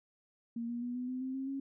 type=tone with pitch steps; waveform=sine; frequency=233.1 / 238.4 / 243.8 / 249.4 / 255.1 / 260.9 / 266.8 / 272.9 Hz; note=A#3 / A#3 / B3 / B3 / C4 / C4 / C4 / C#4; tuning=0 / +39 / -22 / +17 / -44 / -5 / +34 / -27 cents; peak=-35 dBFS; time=0.56-1.6 s; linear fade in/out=5 ms; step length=130 ms; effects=none